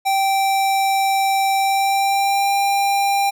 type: tone with pitch glide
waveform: square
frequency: 780 to 795.5 Hz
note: G5 to G5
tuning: -9 to +25 cents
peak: -16 dBFS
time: 0.05-3.31 s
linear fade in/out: 20 ms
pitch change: +34 cents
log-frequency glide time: 1.57-2.53 s
effects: none